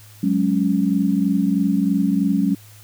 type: chord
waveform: sine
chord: F# suspended second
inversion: none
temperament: just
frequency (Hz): 185 / 208.1 / 277.5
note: F#3 / G#3 / C#4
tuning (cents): 0 / +4 / +2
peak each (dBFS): -20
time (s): 0.23-2.55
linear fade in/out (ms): 5
effects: added 105 Hz sine -44 dBFS peak until 2.83 s + white hiss -48 dBFS RMS until 2.83 s